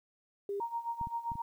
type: tone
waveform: sine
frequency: 401.5 Hz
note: G4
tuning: 41 cents sharp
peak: -33 dBFS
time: 0.49-0.6 s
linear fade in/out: 2 ms
type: tone with tremolo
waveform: sine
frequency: 932.3 Hz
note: A#5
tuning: in tune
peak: -31 dBFS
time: 0.6-1.42 s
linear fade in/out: 5 ms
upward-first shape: sine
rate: 7.6 Hz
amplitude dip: 80%
type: clicks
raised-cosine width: 5 ms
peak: -31 dBFS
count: 4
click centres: 1.013 / 1.071 / 1.318 / 1.355 s
effects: 11-bit